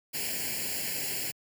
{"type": "noise with comb filter", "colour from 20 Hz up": "white", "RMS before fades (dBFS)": -33, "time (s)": [0.13, 1.32], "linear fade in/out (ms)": 20, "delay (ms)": 0.41, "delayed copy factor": 0.9, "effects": ["high-pass 80 Hz 12 dB/octave"]}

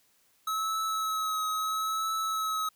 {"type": "tone with vibrato", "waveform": "square", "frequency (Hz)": 1289, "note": "E6", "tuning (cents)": -39, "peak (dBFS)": -29, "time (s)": [0.47, 2.69], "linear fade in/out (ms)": 5, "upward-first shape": "triangle", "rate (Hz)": 0.75, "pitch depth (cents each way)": 26, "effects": ["white hiss -67 dBFS RMS until 2.75 s"]}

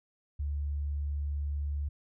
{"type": "tone", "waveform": "sine", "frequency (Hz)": 72.3, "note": "D2", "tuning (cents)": -27, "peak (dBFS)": -30, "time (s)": [0.39, 1.89], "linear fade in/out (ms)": 10, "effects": []}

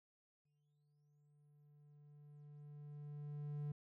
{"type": "tone with exponential growth", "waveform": "triangle", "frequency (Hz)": 146.83, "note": "D3", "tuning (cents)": 0, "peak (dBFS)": -38, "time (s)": [0.45, 3.72], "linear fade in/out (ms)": 5, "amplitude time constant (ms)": 710, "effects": []}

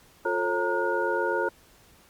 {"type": "tone cluster", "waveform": "sine", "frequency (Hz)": [354.9, 442.8, 542, 926, 1440], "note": ["F4", "A4", "C#5", "A#5", "F#6"], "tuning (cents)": [28, 11, -39, -12, -47], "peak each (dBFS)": -30, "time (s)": [0.25, 1.49], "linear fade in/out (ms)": 5, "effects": ["pink hiss -57 dBFS RMS until 2.09 s", "Opus 48 kbps"]}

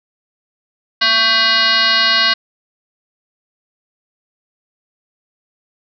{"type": "tone with frequency modulation", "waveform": "sine", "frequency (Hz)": 2881, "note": "F#7", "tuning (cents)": -47, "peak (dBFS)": -10, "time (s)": [1.01, 2.34], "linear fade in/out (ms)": 10, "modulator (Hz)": 441, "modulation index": 4.1, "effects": []}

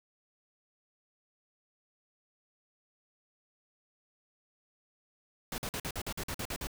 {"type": "noise bursts", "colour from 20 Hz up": "pink", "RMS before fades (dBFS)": -37, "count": 11, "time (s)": [5.52, 6.671], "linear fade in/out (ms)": 2, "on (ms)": 61, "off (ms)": 48, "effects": []}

